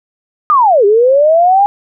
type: linear two-way sweep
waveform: sine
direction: down then up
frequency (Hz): 1244.5 to 392 to 822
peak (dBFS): -5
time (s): 0.5-1.66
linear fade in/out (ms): 0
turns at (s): 0.85
effects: none